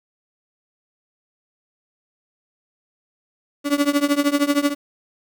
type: tone with tremolo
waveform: 35% pulse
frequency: 287 Hz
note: D4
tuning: 40 cents flat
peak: -11 dBFS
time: 3.64-4.75 s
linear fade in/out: 50 ms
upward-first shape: triangle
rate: 13 Hz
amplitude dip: 95%
effects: 8-bit